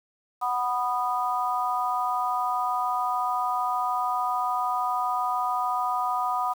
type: harmonic tone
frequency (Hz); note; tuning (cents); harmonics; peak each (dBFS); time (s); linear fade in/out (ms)
246.8; B3; -1; 3 / 4 / 5; -28 / -28 / -28; 0.41-6.54; 20
effects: 8-bit